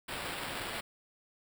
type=noise with sample-and-hold; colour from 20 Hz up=blue; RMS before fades=-39 dBFS; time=0.08-0.81 s; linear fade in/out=10 ms; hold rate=6300 Hz; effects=none